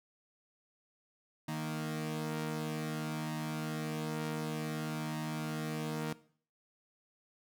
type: tone pair together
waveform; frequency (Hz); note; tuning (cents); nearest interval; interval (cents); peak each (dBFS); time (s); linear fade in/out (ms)
sawtooth; 155.58 / 233.1; D#3 / A#3; 0 / 0; perfect fifth; 700; -33 / -36; 1.48-6.13; 5
effects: noise-tail reverb RT60 0.5 s tail -18 dB re dry